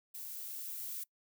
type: noise with level ramp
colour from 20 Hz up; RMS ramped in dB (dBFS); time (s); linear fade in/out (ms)
violet; -45 to -41; 0.14-1.04; 10
effects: noise-tail reverb RT60 0.1 s tail -23 dB re dry